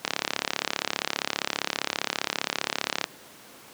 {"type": "click train", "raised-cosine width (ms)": 0.2, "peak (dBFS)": -6, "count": 106, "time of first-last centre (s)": [0.05, 3.041], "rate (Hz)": 35.1, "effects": ["pink hiss -48 dBFS RMS until 3.73 s", "high-pass 200 Hz 12 dB/octave"]}